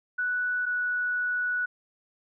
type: tone pair in turn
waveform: sine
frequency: 1480 / 1473.3 Hz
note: F#6 / F#6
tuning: 0 / -8 cents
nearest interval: unison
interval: 8 cents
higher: first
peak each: -25 dBFS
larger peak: neither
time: 0.18-0.66 / 0.66-1.66 s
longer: second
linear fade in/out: 10 ms
effects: none